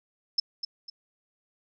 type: tone with echo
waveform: sine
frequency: 5260 Hz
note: E8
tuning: 5 cents flat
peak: -20 dBFS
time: 0.38-0.4 s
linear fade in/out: 5 ms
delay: 250 ms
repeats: 2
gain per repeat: -9 dB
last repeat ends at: 0.9 s
effects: none